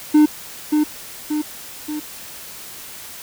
triangle tone with echo, 302.3 Hz, D#4, 50 cents flat, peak -6 dBFS, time 0.14-0.26 s, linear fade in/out 10 ms, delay 580 ms, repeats 3, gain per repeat -5 dB, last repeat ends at 2 s, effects white hiss -36 dBFS RMS until 3.22 s

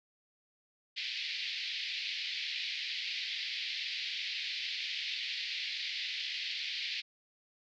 white band-pass noise, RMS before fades -38 dBFS, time 0.96-7.02 s, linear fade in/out 20 ms, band 2000 to 4600 Hz, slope 48 dB/octave, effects none

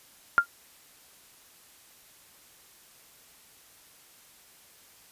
sine tone with exponential decay, 1396.9 Hz, F6, in tune, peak -11 dBFS, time 0.38-0.46 s, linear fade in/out 0 ms, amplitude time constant 16 ms, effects white hiss -56 dBFS RMS until 5.11 s + resampled to 32000 Hz

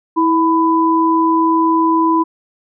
sine tone pair together, 325.4 / 998 Hz, E4 / B5, -22 / +18 cents, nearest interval octave + perfect fifth, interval 1940 cents, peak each -13 dBFS, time 0.16-2.24 s, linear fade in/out 20 ms, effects none

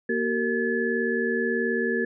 sine tone cluster, 235.6 / 380 / 458.6 / 1717 Hz, A#3 / F#4 / A#4 / A6, +19 / +46 / -28 / -43 cents, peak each -28 dBFS, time 0.09-2.05 s, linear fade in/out 5 ms, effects none

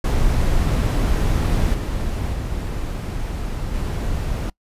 brown noise with level steps, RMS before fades -18 / -23 / -25 / -23 dBFS, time 0.04-4.5 s, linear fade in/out 5 ms, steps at 1.74 / 2.33 / 3.74 s, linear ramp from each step 2 ms, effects noise-tail reverb RT60 0.1 s tail -24 dB re dry + resampled to 32000 Hz

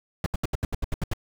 brown noise bursts, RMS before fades -25 dBFS, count 10, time 0.24-1.135 s, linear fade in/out 2 ms, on 22 ms, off 75 ms, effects none

